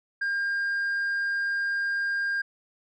sine tone, 1606 Hz, G6, 41 cents sharp, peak -22 dBFS, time 0.21-2.42 s, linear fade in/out 10 ms, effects tanh soft clip ceiling -24 dBFS

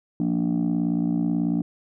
sine chord, Bb major, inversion second, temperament just, 174.81 / 233.1 / 291.4 Hz, F3 / Bb3 / D4, +2 / 0 / -13 cents, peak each -23 dBFS, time 0.2-1.62 s, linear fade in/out 2 ms, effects tanh soft clip ceiling -16 dBFS

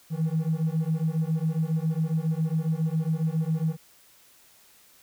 triangle beating tone pair, 156.4 / 163.7 Hz, D#3 / E3, +9 / -12 cents, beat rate 7.3 Hz, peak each -23 dBFS, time 0.1-3.77 s, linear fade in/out 50 ms, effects tanh soft clip ceiling -19 dBFS + white hiss -57 dBFS RMS until 5.02 s

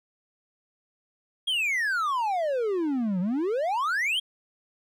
triangle exponential two-way sweep, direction down then up, 3322 to 173.6 to 3322 Hz, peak -22 dBFS, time 1.47-4.2 s, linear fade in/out 10 ms, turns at 3.2 s, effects none

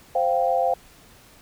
sine chord, C suspended fourth, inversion none, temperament just, 523.3 / 697.7 / 784.9 Hz, C5 / F5 / G5, 0 / -2 / +2 cents, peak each -23 / -22 / -24 dBFS, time 0.15-0.74 s, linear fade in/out 5 ms, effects pink hiss -51 dBFS RMS until 1.41 s

